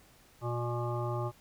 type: harmonic tone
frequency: 120 Hz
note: B2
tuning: 49 cents flat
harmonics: 1 / 3 / 5 / 7 / 9 / 10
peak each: -33 / -38 / -40 / -41 / -43 / -43 dBFS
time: 0.41-1.32 s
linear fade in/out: 50 ms
effects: pink hiss -61 dBFS RMS until 1.4 s